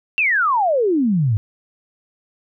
sine exponential sweep, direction down, 2762 to 99.2 Hz, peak -14 dBFS, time 0.18-1.37 s, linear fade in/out 0 ms, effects none

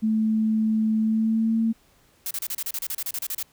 sine tone with pitch glide, 218.8 to 225.6 Hz, A3 to A3, -9 to +44 cents, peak -19 dBFS, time 0.02-1.73 s, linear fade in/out 20 ms, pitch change +53 cents, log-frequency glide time 0.99-1.6 s
blue noise bursts, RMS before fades -29 dBFS, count 15, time 2.26-3.428 s, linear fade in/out 2 ms, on 48 ms, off 32 ms
effects pink hiss -60 dBFS RMS until 3.52 s

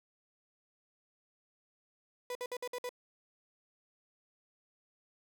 35% pulse tone bursts, 493.9 Hz, B4, in tune, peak -35 dBFS, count 6, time 2.3-2.892 s, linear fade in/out 2 ms, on 52 ms, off 56 ms, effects none

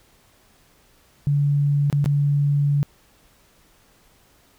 sine tone with dropouts, 143.5 Hz, D3, 40 cents flat, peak -16 dBFS, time 1.27-2.83 s, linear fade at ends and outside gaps 0 ms, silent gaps 1.9-1.927 / 2.043-2.059 s, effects pink hiss -57 dBFS RMS until 4.58 s

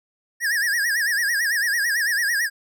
square tone with vibrato, 1760 Hz, A6, in tune, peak -20 dBFS, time 0.4-2.5 s, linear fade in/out 50 ms, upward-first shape sine, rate 9 Hz, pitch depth 160 cents each way, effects none

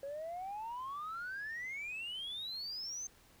sine exponential sweep, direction up, 544 to 6360 Hz, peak -38 dBFS, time 0.03-3.07 s, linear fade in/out 2 ms, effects tanh soft clip ceiling -37 dBFS + pink hiss -64 dBFS RMS until 3.4 s

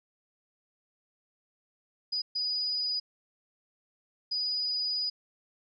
sine tone bursts at uneven times, 4941 Hz, D#8, 13 cents flat, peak -28 dBFS, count 3, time 2.12-2.22 / 2.35-3 / 4.31-5.1 s, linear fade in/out 10 ms, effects none

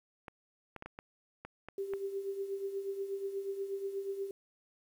clicks, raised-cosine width 0.5 ms, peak -29 dBFS, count 8, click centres 0.282 / 0.763 / 0.824 / 0.86 / 0.989 / 1.45 / 1.686 / 1.936 s
sine tone with tremolo, 393.4 Hz, G4, 6 cents sharp, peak -32 dBFS, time 1.78-4.31 s, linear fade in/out 2 ms, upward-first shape triangle, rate 8.3 Hz, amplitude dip 70%
effects 10-bit

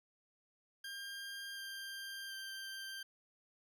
20% pulse tone with pitch steps, 1601 / 1587.2 / 1573.5 Hz, G6 / G6 / G6, +36 / +21 / +6 cents, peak -39 dBFS, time 0.84-3.03 s, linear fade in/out 5 ms, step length 730 ms, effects none

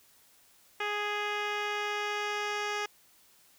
10% pulse tone with low-pass filter sweep, 415.3 Hz, G#4, in tune, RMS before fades -33 dBFS, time 0.8-2.86 s, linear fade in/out 5 ms, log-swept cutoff 3100 to 4800 Hz, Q 1.5, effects white hiss -62 dBFS RMS until 3.58 s

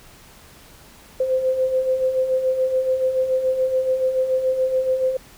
sine beating tone pair, 513 / 520 Hz, C5 / C5, -34 / -11 cents, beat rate 7 Hz, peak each -26 / -18 dBFS, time 1.2-5.17 s, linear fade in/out 5 ms, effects pink hiss -47 dBFS RMS until 5.37 s

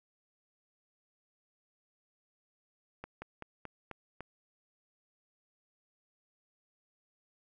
slowing click train, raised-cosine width 0.5 ms, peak -27 dBFS, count 6, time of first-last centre 3.04-4.206 s, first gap 180 ms, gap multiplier 1.13, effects none

